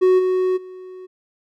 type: tone with level steps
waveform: triangle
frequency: 370.2 Hz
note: F#4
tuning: 1 cent sharp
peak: -9 / -14 / -32 dBFS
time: 0.01-1.07 s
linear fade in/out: 20 ms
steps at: 0.18 / 0.56 s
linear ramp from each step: 20 ms
effects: none